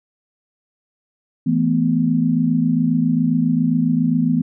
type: chord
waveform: sine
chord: E suspended fourth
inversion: none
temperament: just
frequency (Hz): 164.81 / 219.8 / 247.2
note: E3 / A3 / B3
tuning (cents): 0 / -2 / +2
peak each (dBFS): -19 / -21 / -17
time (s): 1.46-4.42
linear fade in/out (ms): 10
effects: none